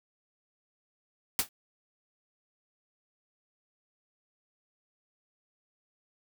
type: noise with exponential decay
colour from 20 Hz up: white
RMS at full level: -22 dBFS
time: 1.39-1.49 s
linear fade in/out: 1 ms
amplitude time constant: 20 ms
effects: none